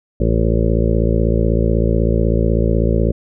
harmonic tone, 56.1 Hz, A1, 34 cents sharp, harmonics 1 / 2 / 3 / 4 / 6 / 7 / 8 / 9 / 10, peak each -16 / -19 / -21 / -22 / -24 / -24 / -25 / -26 / -26 dBFS, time 0.2-3.12 s, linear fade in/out 5 ms, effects none

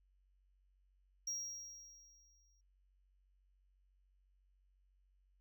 triangle tone with exponential decay, 5640 Hz, F8, 16 cents sharp, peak -36 dBFS, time 1.27-2.61 s, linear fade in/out 5 ms, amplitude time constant 290 ms, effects added 47 Hz sine -70 dBFS peak until 5.4 s

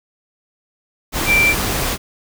sine tone in noise, 2349 Hz, D7, in tune, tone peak -11 dBFS, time 1.26-1.55 s, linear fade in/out 50 ms, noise pink, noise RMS -20 dBFS, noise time 1.12-1.98 s, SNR +6 dB, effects none

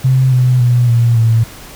sine tone with pitch steps, 130.81 / 126.28 / 121.91 / 117.69 / 113.61 Hz, C3 / B2 / B2 / A#2 / A#2, 0 / +39 / -22 / +17 / -44 cents, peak -7 dBFS, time 0.04-1.44 s, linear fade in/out 10 ms, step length 280 ms, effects pink hiss -34 dBFS RMS until 1.75 s

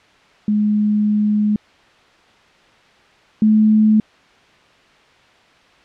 sine tone pair in turn, 210 / 215.4 Hz, G#3 / A3, +19 / -37 cents, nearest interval unison, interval 44 cents, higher second, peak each -13 / -9 dBFS, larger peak second, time 0.48-1.56 / 3.42-4 s, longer first, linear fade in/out 2 ms, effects white hiss -50 dBFS RMS until 5.84 s + low-pass 3000 Hz 12 dB/octave

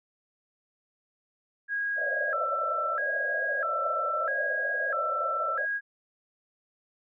sine tone with vibrato, 1480 Hz, F#6, in tune, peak -27 dBFS, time 1.68-5.81 s, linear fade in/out 50 ms, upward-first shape square, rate 0.77 Hz, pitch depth 180 cents each way
white band-pass noise, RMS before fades -35 dBFS, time 1.96-5.67 s, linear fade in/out 50 ms, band 530 to 650 Hz, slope 96 dB/octave
effects none

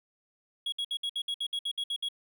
triangle tone bursts, 3322 Hz, G#7, in tune, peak -28 dBFS, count 12, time 0.66-2.087 s, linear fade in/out 5 ms, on 63 ms, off 61 ms, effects none

